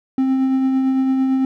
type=tone with tremolo; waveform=triangle; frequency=263.9 Hz; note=C4; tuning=15 cents sharp; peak=-11 dBFS; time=0.18-1.45 s; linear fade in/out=2 ms; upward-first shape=triangle; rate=8.9 Hz; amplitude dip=30%; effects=none